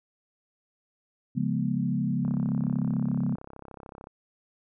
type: chord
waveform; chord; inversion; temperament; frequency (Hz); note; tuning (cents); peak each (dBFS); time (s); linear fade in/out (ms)
sine; C# dominant seventh; none; equal with one note detuned; 138.59 / 174.61 / 207.7 / 243; C#3 / E#3 / G#3 / B3; 0 / 0 / 0 / -28; -30; 1.35-3.36; 20
type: click train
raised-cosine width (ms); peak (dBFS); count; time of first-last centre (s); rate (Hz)
1; -29; 62; 2.25-4.071; 33.5
effects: none